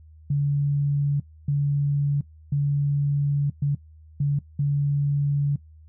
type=tone bursts at uneven times; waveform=sine; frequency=142.9 Hz; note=D3; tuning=47 cents flat; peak=-19 dBFS; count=6; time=0.3-1.2 / 1.48-2.21 / 2.52-3.5 / 3.62-3.75 / 4.2-4.39 / 4.59-5.56 s; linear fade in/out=5 ms; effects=noise-tail reverb RT60 0.1 s tail -19 dB re dry + added 78 Hz sine -46 dBFS peak until 5.88 s